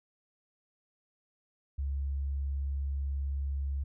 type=tone; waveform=sine; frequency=69.3 Hz; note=C#2; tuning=in tune; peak=-30 dBFS; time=1.78-3.84 s; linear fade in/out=10 ms; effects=none